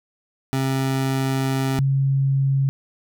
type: tone pair in turn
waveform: 25% pulse / sine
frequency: 133.7 / 136.35 Hz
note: C3 / C#3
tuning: +38 / -28 cents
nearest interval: unison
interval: 34 cents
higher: second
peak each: -16 dBFS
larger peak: neither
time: 0.53-1.79 / 1.79-2.69 s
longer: first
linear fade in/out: 0 ms
effects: none